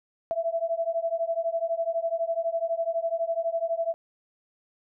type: beating tone pair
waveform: sine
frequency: 659.3 / 671.3 Hz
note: E5 / E5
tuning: 0 / +31 cents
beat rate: 12 Hz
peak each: -28 dBFS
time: 0.31-3.94 s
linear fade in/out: 0 ms
effects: none